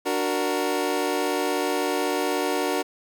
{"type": "chord", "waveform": "25% pulse", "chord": "D augmented", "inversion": "none", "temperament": "equal", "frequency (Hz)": [293.7, 370, 466.2], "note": ["D4", "F#4", "A#4"], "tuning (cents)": [0, 0, 0], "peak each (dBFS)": [-24, -23, -24], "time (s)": [0.05, 2.83], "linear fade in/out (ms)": 20, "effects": []}